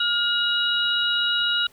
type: tone cluster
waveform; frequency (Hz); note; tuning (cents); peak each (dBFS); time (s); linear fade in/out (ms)
sine; 1415 / 2891 / 3827; F6 / F#7 / A#7; +22 / -41 / +45; -24; 0-1.67; 5
effects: pink hiss -55 dBFS RMS until 1.72 s